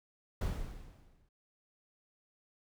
brown noise with exponential decay, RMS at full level -31 dBFS, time 0.41-1.29 s, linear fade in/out 5 ms, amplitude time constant 190 ms, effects none

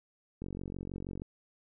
click train, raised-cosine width 3 ms, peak -27 dBFS, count 38, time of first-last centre 0.42-1.219 s, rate 46.3 Hz, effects none

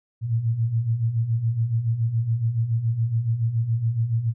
sine beating tone pair, 110 / 117.1 Hz, A2 / A#2, 0 / +8 cents, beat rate 7.1 Hz, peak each -27 / -21 dBFS, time 0.21-4.34 s, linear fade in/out 50 ms, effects none

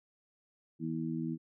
harmonic tone, 80.9 Hz, E2, 32 cents flat, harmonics 2 / 3 / 4, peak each -37 / -37 / -38 dBFS, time 0.79-1.38 s, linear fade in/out 50 ms, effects none

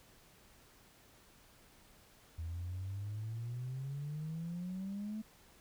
sine exponential sweep, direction up, 80.6 to 219.8 Hz, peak -37 dBFS, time 2.38-5.22 s, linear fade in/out 10 ms, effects tanh soft clip ceiling -35 dBFS + pink hiss -63 dBFS RMS until 5.6 s

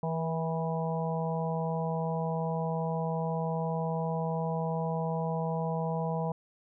harmonic tone with a mistuned harmonic, 163.4 Hz, E3, 15 cents flat, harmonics 1 / 3 / 4 / 5 / 6, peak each -31 / -36 / -37 / -38 / -39 dBFS, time 0.03-6.32 s, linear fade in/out 2 ms, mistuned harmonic 3, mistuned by -21 cents, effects none

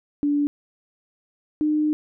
sine tone pair in turn, 290 / 303.6 Hz, D4 / D#4, -22 / -42 cents, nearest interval minor second, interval 80 cents, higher second, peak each -18 dBFS, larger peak neither, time 0.23-0.47 / 1.61-1.93 s, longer second, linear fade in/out 0 ms, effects none

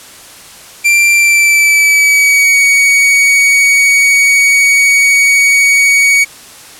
45% pulse tone with pitch glide, 2361 to 2244 Hz, D7 to C#7, +9 to +21 cents, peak -5 dBFS, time 0.84-6.25 s, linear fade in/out 20 ms, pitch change -88 cents, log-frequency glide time 1.13-2.57 s, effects white hiss -34 dBFS RMS until 6.79 s + low-pass 11000 Hz 12 dB/octave

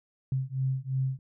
sine beating tone pair, 130.81 / 133.71 Hz, C3 / C3, 0 / +38 cents, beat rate 2.9 Hz, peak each -30 dBFS, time 0.32-1.19 s, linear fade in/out 2 ms, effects none

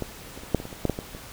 clicks, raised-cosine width 2 ms, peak -15 / -27 / -28 / -6 / -21 / -23 / -24 / -9 / -10 / -17 / -25 dBFS, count 11, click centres 0.023 / 0.376 / 0.435 / 0.547 / 0.601 / 0.654 / 0.728 / 0.853 / 0.897 / 0.989 / 1.149 s, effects pink hiss -43 dBFS RMS until 1.32 s

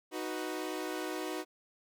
sawtooth chord, B major, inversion first, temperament equal, 311.1 / 370 / 493.9 Hz, D#4 / F#4 / B4, 0 / 0 / 0 cents, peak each -35 / -35 / -39 dBFS, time 0.11-1.45 s, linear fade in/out 50 ms, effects none

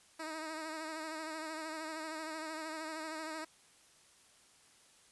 10% pulse tone with vibrato, 315.6 Hz, D#4, 25 cents sharp, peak -32 dBFS, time 0.19-3.45 s, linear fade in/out 10 ms, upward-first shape sine, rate 13 Hz, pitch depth 43 cents each way, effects white hiss -64 dBFS RMS until 5.11 s + resampled to 24000 Hz

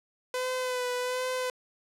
sawtooth tone with vibrato, 503 Hz, B4, 32 cents sharp, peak -25 dBFS, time 0.34-1.5 s, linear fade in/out 2 ms, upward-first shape sine, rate 1.3 Hz, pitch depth 28 cents each way, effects low-pass 12000 Hz 12 dB/octave

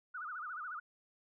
sine tone with vibrato, 1338 Hz, E6, 25 cents sharp, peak -40 dBFS, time 0.14-0.8 s, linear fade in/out 10 ms, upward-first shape sine, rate 14 Hz, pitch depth 200 cents each way, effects none

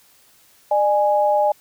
sine tone pair together, 601.6 / 830.6 Hz, D5 / G#5, +42 / 0 cents, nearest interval tritone, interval 558 cents, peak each -17 dBFS, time 0.71-1.52 s, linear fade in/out 5 ms, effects white hiss -54 dBFS RMS until 1.6 s

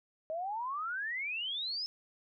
sine exponential sweep, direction up, 618 to 5274 Hz, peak -34 dBFS, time 0.3-1.86 s, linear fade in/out 0 ms, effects none

